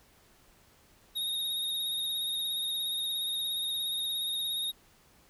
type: tone with vibrato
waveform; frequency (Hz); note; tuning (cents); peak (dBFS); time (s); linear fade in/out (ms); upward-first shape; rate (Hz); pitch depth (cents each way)
square; 3729; A#7; 0; -31; 1.15-4.72; 20; sine; 17; 32
effects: pink hiss -62 dBFS RMS until 5.29 s